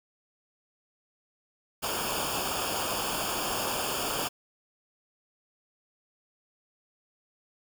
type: noise with comb filter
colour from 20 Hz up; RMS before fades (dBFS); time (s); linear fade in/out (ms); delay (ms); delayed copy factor
pink; -31; 1.82-4.29; 20; 0.5; -0.85
effects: none